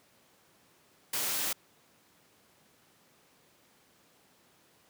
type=noise; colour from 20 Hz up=white; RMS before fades=-32 dBFS; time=1.13-1.53 s; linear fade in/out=5 ms; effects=pink hiss -64 dBFS RMS until 4.89 s + high-pass 150 Hz 12 dB/octave